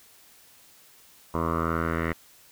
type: tone with low-pass filter sweep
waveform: 10% pulse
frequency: 82.41 Hz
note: E2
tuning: in tune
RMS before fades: -27 dBFS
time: 1.34-2.13 s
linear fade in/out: 5 ms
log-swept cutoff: 1000 to 1900 Hz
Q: 4.3
effects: white hiss -55 dBFS RMS until 2.51 s